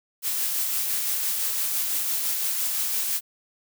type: noise with tremolo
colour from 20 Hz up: blue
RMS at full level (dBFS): -25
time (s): 0.22-3.21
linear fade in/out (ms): 50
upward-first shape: sine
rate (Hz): 5.9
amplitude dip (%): 25
effects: none